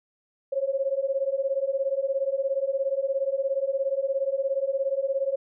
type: beating tone pair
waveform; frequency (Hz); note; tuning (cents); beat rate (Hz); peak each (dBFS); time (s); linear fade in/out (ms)
sine; 534 / 551; C5 / C#5; +35 / -11; 17; -27 / -26; 0.52-5.36; 10
effects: none